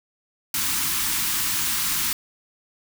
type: band-stop noise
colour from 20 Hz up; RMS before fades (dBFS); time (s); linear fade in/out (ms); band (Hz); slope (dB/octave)
white; -24; 0.54-2.13; 2; 340 to 900; 48
effects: none